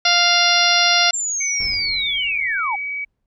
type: harmonic tone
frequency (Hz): 698.5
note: F5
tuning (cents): 0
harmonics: 1 / 2 / 3 / 4 / 5 / 6 / 7 / 8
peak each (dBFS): -21 / -21 / -21 / -21 / -21 / -21 / -21 / -21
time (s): 0.05-1.11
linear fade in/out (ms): 5
type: linear sweep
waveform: sine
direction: down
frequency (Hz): 7459 to 760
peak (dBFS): -20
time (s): 1.13-2.76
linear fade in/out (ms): 10
type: tone with pitch glide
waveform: sine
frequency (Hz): 2242 to 2272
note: C#7 to C#7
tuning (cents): +19 to +42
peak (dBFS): -23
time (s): 1.4-3.05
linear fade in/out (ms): 10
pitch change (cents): +23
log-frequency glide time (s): 1.61-2.67
type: noise with exponential decay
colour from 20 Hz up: brown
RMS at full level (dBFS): -32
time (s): 1.6-3.26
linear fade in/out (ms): 1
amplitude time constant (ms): 360
effects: none